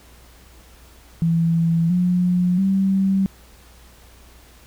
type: tone with pitch steps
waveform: sine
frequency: 166.1 / 179.05 / 193.02 Hz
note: E3 / F3 / G3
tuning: +13 / +43 / -27 cents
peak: -15 dBFS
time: 1.22-3.26 s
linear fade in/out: 0 ms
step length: 680 ms
effects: added 60 Hz sine -48 dBFS peak until 4.66 s + pink hiss -50 dBFS RMS until 4.66 s